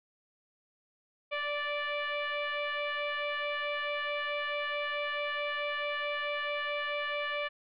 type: tone with frequency modulation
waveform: sine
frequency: 587.3 Hz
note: D5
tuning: in tune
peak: -31 dBFS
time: 1.31-7.49 s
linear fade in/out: 20 ms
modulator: 585 Hz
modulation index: 4
effects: none